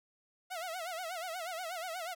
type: tone with vibrato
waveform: sawtooth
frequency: 694 Hz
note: F5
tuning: 11 cents flat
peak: -34 dBFS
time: 0.5-2.15 s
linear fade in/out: 20 ms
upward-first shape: sine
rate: 8.3 Hz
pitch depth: 140 cents each way
effects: none